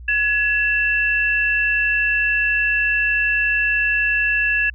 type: tone pair together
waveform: sine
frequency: 1686.4 / 2677 Hz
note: G#6 / E7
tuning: +26 / +26 cents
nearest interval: minor sixth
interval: 800 cents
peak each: -18 / -19 dBFS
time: 0.08-4.7 s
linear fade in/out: 5 ms
effects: added 60 Hz sine -34 dBFS peak until 4.74 s